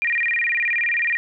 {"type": "tone with vibrato", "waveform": "sine", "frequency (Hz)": 2122, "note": "C7", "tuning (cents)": 24, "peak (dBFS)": -18, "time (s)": [0.02, 1.17], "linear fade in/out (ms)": 0, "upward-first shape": "square", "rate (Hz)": 19, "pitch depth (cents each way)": 210, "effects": []}